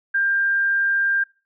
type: tone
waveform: sine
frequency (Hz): 1594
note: G6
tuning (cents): +28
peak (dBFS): -17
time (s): 0.14-1.24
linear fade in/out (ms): 10
effects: noise-tail reverb RT60 0.3 s tail -21 dB re dry